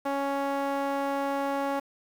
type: tone with band-pass filter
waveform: sawtooth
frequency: 277.9 Hz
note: C#4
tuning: 4 cents sharp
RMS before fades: -29 dBFS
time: 0.05-1.8 s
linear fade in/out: 10 ms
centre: 790 Hz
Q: 1.3
effects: 8-bit